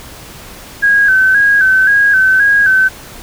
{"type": "tone with vibrato", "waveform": "sine", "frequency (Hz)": 1585, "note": "G6", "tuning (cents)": 19, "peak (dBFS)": -6, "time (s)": [0.82, 2.89], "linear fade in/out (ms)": 20, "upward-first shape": "square", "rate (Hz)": 1.9, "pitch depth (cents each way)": 60, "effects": ["pink hiss -33 dBFS RMS until 3.22 s"]}